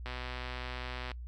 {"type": "click train", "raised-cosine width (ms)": 0.3, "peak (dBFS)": -24, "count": 133, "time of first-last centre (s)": [0.06, 1.116], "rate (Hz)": 125, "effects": ["noise-tail reverb RT60 0.1 s tail -22 dB re dry", "added 60 Hz sine -40 dBFS peak until 1.27 s"]}